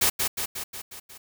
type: noise with echo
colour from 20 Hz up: white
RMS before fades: -21 dBFS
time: 0.01-0.1 s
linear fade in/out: 10 ms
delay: 180 ms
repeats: 6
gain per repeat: -4 dB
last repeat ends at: 1.18 s
effects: none